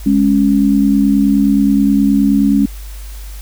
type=tone pair together; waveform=sine; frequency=207.7 / 277.2 Hz; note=G#3 / C#4; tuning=0 / 0 cents; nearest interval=perfect fourth; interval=500 cents; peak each=-11 dBFS; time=0.06-2.66 s; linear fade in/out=5 ms; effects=added 50 Hz sine -26 dBFS peak until 3.41 s + white hiss -39 dBFS RMS until 3.41 s